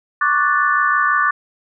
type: chord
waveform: sine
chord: D major seventh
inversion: third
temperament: equal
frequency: 1108.7 / 1174.7 / 1480 / 1760 Hz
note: C#6 / D6 / F#6 / A6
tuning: 0 / 0 / 0 / 0 cents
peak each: -21 / -17 / -19 / -19 dBFS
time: 0.21-1.31 s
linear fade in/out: 5 ms
effects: none